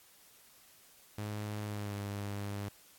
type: tone with pitch glide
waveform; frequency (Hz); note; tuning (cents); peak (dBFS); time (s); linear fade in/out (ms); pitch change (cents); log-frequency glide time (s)
sawtooth; 105.1 to 101.34; G#2 to G#2; +21 to -42; -33; 1.18-2.69; 5; -63; 1.65-1.96
effects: white hiss -61 dBFS RMS until 2.98 s + AAC 64 kbps